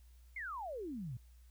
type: exponential sweep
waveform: sine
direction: down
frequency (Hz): 2217 to 110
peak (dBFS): -40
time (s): 0.36-1.17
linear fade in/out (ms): 5
effects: added 60 Hz sine -57 dBFS peak until 1.5 s + white hiss -73 dBFS RMS until 1.5 s